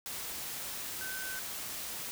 sine tone in noise, 1526 Hz, G6, 47 cents flat, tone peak -40 dBFS, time 1.01-1.39 s, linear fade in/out 0 ms, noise white, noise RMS -40 dBFS, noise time 0.06-2.11 s, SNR -3 dB, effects none

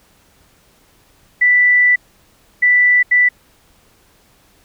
sine tone bursts at uneven times, 1975.5 Hz, B6, in tune, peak -8 dBFS, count 3, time 1.41-1.96 / 2.62-3.03 / 3.11-3.29 s, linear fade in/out 10 ms, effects pink hiss -53 dBFS RMS until 4.64 s

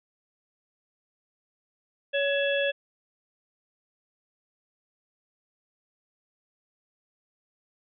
harmonic tone with a mistuned harmonic, 561 Hz, C#5, 21 cents sharp, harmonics 1 / 3 / 5 / 6, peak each -25 / -30 / -32 / -33 dBFS, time 2.13-2.72 s, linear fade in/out 20 ms, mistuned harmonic 5, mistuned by -95 cents, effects none

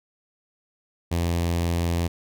sawtooth tone with notch filter, 85.3 Hz, F2, 40 cents flat, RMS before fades -24 dBFS, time 1.11-2.08 s, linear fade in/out 10 ms, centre 1400 Hz, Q 2, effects none

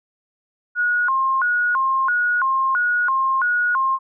sine tone with vibrato, 1243 Hz, D#6, 2 cents flat, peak -16 dBFS, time 0.75-3.99 s, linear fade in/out 50 ms, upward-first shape square, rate 1.5 Hz, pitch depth 270 cents each way, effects none

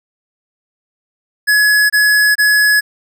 square tone bursts, 1692 Hz, G#6, 32 cents sharp, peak -9 dBFS, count 3, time 1.47-2.81 s, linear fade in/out 20 ms, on 430 ms, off 25 ms, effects none

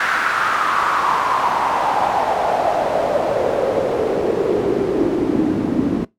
pink noise with band-pass filter sweep, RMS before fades -18 dBFS, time 0-6.05 s, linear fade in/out 5 ms, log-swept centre 1500 to 260 Hz, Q 4.7, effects noise-tail reverb RT60 0.2 s tail -22 dB re dry

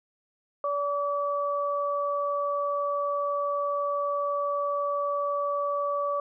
sine tone pair together, 574 / 1148 Hz, D5 / D6, -40 / -40 cents, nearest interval octave, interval 1200 cents, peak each -28 dBFS, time 0.64-6.2 s, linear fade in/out 2 ms, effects none

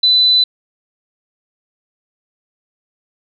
sine tone, 4000 Hz, B7, 21 cents sharp, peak -8 dBFS, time 0.03-0.44 s, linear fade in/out 5 ms, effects none

